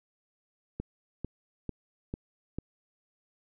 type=click train; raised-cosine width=3 ms; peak=-21 dBFS; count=5; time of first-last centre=0.8-2.586 s; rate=2.24 Hz; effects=none